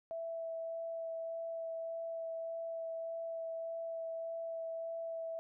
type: tone with vibrato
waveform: sine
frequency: 659.3 Hz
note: E5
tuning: in tune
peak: -38 dBFS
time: 0.11-5.39 s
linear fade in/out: 0 ms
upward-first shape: sine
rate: 1.7 Hz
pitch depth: 8 cents each way
effects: none